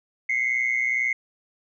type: tone pair together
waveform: sine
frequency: 2054 / 2176 Hz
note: C7 / C#7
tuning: -33 / -33 cents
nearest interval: minor second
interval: 100 cents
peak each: -23 dBFS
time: 0.29-1.13 s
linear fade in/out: 5 ms
effects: tanh soft clip ceiling -15 dBFS